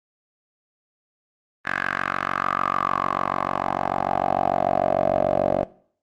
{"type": "tone with band-pass filter sweep", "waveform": "10% pulse", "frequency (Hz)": 46.73, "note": "F#1", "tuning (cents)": 18, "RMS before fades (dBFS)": -23, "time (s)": [1.65, 5.64], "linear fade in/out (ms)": 10, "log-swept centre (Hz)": [1600, 550], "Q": 4.5, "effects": ["noise-tail reverb RT60 0.5 s tail -18 dB re dry", "Opus 24 kbps"]}